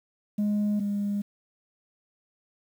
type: tone pair in turn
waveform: sine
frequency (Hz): 207.7 / 203.3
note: G#3 / G#3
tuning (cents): 0 / -37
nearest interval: unison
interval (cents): 37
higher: first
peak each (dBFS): -20 / -24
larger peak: first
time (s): 0.38-0.8 / 0.8-1.22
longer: neither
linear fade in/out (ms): 10
effects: tanh soft clip ceiling -22 dBFS + 9-bit